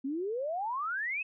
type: exponential sweep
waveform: sine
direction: up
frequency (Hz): 258.6 to 2637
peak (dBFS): -31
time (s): 0.04-1.23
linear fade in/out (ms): 10
effects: none